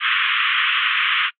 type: band-pass noise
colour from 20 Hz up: white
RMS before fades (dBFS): -19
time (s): 0-1.31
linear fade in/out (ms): 50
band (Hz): 1100 to 3300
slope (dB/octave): 96
effects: noise-tail reverb RT60 0.1 s tail -25 dB re dry + AAC 64 kbps